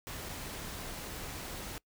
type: noise with dropouts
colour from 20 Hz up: pink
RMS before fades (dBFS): -42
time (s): 0.07-1.78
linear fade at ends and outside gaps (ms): 0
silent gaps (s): 0.288-0.292
effects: noise-tail reverb RT60 0.1 s tail -23 dB re dry